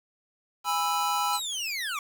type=chord; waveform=square; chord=E major; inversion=first; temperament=just; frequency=824.1 / 988.9 / 1318.5 Hz; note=G#5 / B5 / E6; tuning=-14 / +2 / 0 cents; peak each=-30 dBFS; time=0.64-1.4 s; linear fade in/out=50 ms
type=linear sweep; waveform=25% pulse; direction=down; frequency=4186 to 1105 Hz; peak=-26 dBFS; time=1.33-1.99 s; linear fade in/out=2 ms
effects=8-bit